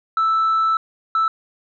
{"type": "tone bursts at uneven times", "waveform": "sine", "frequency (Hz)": 1318.5, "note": "E6", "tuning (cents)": 0, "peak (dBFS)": -13, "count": 2, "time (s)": [[0.17, 0.77], [1.15, 1.28]], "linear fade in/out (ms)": 2, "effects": ["tanh soft clip ceiling -13 dBFS"]}